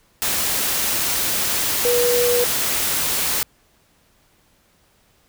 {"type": "tone in noise", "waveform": "sine", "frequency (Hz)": 485.4, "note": "B4", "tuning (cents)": -30, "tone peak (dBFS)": -16, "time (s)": [1.85, 2.44], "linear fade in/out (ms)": 0, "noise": "white", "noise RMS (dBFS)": -21, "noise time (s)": [0.22, 3.43], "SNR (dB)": 2, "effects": ["pink hiss -59 dBFS RMS until 5.28 s"]}